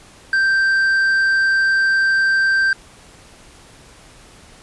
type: tone with tanh clipping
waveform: sine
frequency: 1568 Hz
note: G6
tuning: in tune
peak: -14 dBFS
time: 0.33-2.73 s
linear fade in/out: 2 ms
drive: 5 dB
effects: pink hiss -45 dBFS RMS until 4.62 s + resampled to 24000 Hz